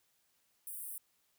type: high-pass noise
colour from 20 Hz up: pink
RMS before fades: -44 dBFS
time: 0.67-0.98 s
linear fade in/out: 0 ms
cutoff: 8600 Hz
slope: 96 dB/octave
effects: white hiss -75 dBFS RMS until 1.38 s